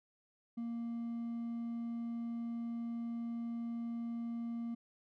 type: tone with hard clipping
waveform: triangle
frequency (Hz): 233.1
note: A#3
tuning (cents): 0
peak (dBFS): -38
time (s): 0.57-4.75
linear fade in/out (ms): 10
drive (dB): 5
effects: none